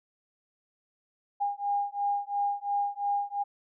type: beating tone pair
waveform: sine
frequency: 809 / 811.9 Hz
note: G#5 / G#5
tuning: -46 / -39 cents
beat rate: 2.9 Hz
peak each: -30 dBFS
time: 1.4-3.44 s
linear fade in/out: 20 ms
effects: none